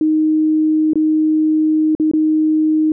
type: tone with dropouts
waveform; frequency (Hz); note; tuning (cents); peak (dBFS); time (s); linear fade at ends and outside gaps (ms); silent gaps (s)
sine; 311.1; D#4; 0; -11; 0.01-2.92; 2; 0.934-0.956 / 1.951-1.998 / 2.114-2.135
effects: none